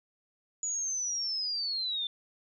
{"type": "linear sweep", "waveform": "sine", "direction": "down", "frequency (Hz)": [6900, 3520], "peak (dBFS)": -30, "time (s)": [0.63, 2.07], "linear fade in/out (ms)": 2, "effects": []}